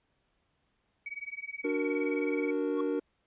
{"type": "tone with tremolo", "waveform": "sine", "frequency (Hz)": 2265, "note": "C#7", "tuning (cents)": 37, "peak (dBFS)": -34, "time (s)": [1.06, 2.51], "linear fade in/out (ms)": 2, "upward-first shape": "sine", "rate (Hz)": 19, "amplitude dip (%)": 95}
{"type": "chord", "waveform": "triangle", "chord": "D augmented", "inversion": "none", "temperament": "equal", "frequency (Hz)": [293.7, 370, 466.2], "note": ["D4", "F#4", "A#4"], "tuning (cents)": [0, 0, 0], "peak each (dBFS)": [-30, -33, -30], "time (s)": [1.64, 3], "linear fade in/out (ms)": 10}
{"type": "tone with exponential growth", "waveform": "triangle", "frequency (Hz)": 1108.7, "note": "C#6", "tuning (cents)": 0, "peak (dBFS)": -30, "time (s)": [2.71, 2.81], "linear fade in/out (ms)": 5, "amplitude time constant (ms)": 20}
{"effects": ["pink hiss -75 dBFS RMS until 3.26 s", "resampled to 8000 Hz"]}